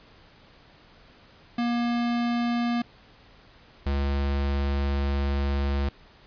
square tone pair in turn, 237.9 / 69.88 Hz, A#3 / C#2, +35 / +15 cents, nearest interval octave + major sixth, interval 2120 cents, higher first, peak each -24 dBFS, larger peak neither, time 1.58-2.82 / 3.86-5.89 s, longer second, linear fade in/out 5 ms, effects pink hiss -54 dBFS RMS until 6.26 s + resampled to 11025 Hz

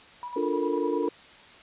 sine tone with tremolo, 976 Hz, B5, 21 cents flat, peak -33 dBFS, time 0.23-1.08 s, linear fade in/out 0 ms, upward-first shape square, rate 10 Hz, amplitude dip 50%
sine chord, Bb major seventh, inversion first, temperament equal, 293.7 / 349.2 / 440 / 466.2 Hz, D4 / F4 / A4 / Bb4, 0 / 0 / 0 / 0 cents, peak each -30 dBFS, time 0.36-1.09 s, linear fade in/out 5 ms
effects white hiss -50 dBFS RMS until 1.62 s + resampled to 8000 Hz

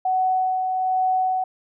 sine tone with tremolo, 747 Hz, F#5, 16 cents sharp, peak -17 dBFS, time 0.05-1.44 s, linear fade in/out 5 ms, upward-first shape sine, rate 1.2 Hz, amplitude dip 35%, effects none

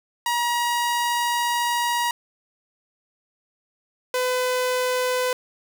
sawtooth tone pair in turn, 954 / 503.9 Hz, A#5 / B4, +40 / +35 cents, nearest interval major seventh, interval 1105 cents, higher first, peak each -17 dBFS, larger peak neither, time 0.26-2.11 / 4.14-5.33 s, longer first, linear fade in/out 2 ms, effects none

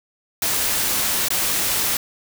white noise with dropouts, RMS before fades -21 dBFS, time 0.42-1.97 s, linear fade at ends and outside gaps 2 ms, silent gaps 1.285-1.304 s, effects none

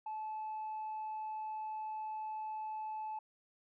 sine tone, 866 Hz, A5, 28 cents flat, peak -37 dBFS, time 0.06-3.19 s, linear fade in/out 5 ms, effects tanh soft clip ceiling -36 dBFS

